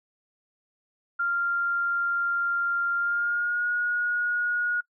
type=tone with pitch glide; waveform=sine; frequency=1392 to 1445.3 Hz; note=F6 to F#6; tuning=-6 to -41 cents; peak=-23 dBFS; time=1.19-4.81 s; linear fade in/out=10 ms; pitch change=+65 cents; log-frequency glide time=2.96-3.68 s; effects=noise-tail reverb RT60 0.1 s tail -24 dB re dry